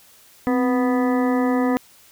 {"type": "harmonic tone with a mistuned harmonic", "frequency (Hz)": 246.9, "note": "B3", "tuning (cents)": 0, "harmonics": [1, 2, 3, 4, 5, 7, 8], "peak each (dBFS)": [-18, -24, -28, -30, -32, -35, -36], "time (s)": [0.47, 1.77], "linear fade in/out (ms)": 0, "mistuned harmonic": 1, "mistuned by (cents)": 73, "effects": ["white hiss -51 dBFS RMS until 2.11 s"]}